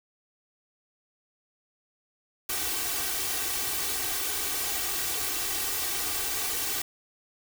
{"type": "noise with comb filter", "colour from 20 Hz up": "white", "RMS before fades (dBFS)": -30, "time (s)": [2.49, 6.82], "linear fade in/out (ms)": 5, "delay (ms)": 2.6, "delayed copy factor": 1, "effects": []}